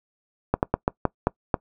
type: slowing click train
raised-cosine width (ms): 1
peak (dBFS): -5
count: 7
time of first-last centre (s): 0.54-1.542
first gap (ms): 89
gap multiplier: 1.25
effects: noise-tail reverb RT60 0.1 s tail -23 dB re dry